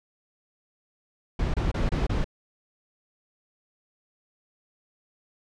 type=noise bursts; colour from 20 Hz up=brown; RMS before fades=-25 dBFS; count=5; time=1.39-2.244 s; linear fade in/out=5 ms; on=150 ms; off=26 ms; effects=low-pass 5000 Hz 12 dB/octave